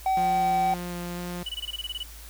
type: tone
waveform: triangle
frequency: 762 Hz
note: G5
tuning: 49 cents flat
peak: -19 dBFS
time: 0.06-0.74 s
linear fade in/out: 2 ms
type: tone with vibrato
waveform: sawtooth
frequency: 175.8 Hz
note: F3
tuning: 12 cents sharp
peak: -28 dBFS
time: 0.17-1.43 s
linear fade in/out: 2 ms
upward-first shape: square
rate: 2 Hz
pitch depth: 8 cents each way
type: tone bursts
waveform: triangle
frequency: 2960 Hz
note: F#7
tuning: in tune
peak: -28 dBFS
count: 11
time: 1.46-2.032 s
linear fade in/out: 5 ms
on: 32 ms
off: 22 ms
effects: added 55 Hz sine -43 dBFS peak until 2.29 s + white hiss -47 dBFS RMS until 2.29 s